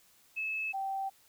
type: tone pair in turn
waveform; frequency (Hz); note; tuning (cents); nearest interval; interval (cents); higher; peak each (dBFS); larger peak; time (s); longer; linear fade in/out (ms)
sine; 2600 / 777.5; E7 / G5; -24 / -14; octave + major sixth; 2090; first; -32 / -32; neither; 0.36-0.73 / 0.73-1.1; neither; 20
effects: white hiss -64 dBFS RMS until 1.28 s